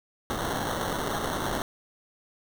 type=noise with sample-and-hold; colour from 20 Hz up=white; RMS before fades=-30 dBFS; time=0.3-1.62 s; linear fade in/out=0 ms; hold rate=2450 Hz; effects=none